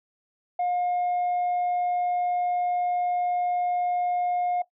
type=tone; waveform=sine; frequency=714 Hz; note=F5; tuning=38 cents sharp; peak=-21 dBFS; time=0.59-4.62 s; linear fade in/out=5 ms; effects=noise-tail reverb RT60 0.1 s tail -17 dB re dry + tanh soft clip ceiling -21 dBFS